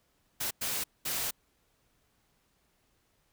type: noise bursts at uneven times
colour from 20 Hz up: white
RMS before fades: -33 dBFS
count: 3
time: 0.4-0.51 / 0.61-0.84 / 1.05-1.31 s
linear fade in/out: 10 ms
effects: pink hiss -72 dBFS RMS until 3.32 s